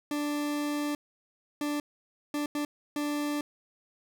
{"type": "tone bursts at uneven times", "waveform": "40% pulse", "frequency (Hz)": 293.7, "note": "D4", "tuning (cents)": 0, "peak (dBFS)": -28, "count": 5, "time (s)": [[0.11, 0.95], [1.61, 1.8], [2.34, 2.46], [2.55, 2.65], [2.96, 3.41]], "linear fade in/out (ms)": 2, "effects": []}